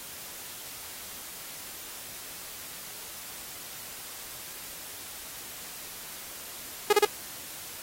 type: tone bursts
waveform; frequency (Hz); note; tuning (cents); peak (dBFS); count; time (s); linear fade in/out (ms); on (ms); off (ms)
sawtooth; 415.3; G#4; 0; -13; 3; 6.9-7.051; 5; 29; 32
effects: white hiss -42 dBFS RMS until 7.82 s + AAC 48 kbps